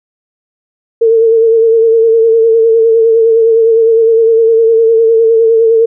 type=tone with vibrato; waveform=sine; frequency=452.8 Hz; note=A4; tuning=50 cents sharp; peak=-4 dBFS; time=1.01-5.86 s; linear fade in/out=10 ms; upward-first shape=sine; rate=9.8 Hz; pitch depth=35 cents each way; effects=none